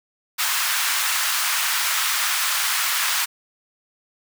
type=high-pass noise; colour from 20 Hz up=pink; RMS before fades=-22 dBFS; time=0.38-3.26 s; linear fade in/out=20 ms; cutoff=1100 Hz; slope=24 dB/octave; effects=none